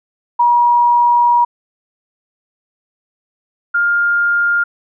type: tone pair in turn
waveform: sine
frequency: 958 / 1406.7 Hz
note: A#5 / F6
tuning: +47 / +12 cents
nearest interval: perfect fifth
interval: 665 cents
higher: second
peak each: -8 / -11 dBFS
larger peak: first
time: 0.39-1.45 / 3.74-4.64 s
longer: first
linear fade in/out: 10 ms
effects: none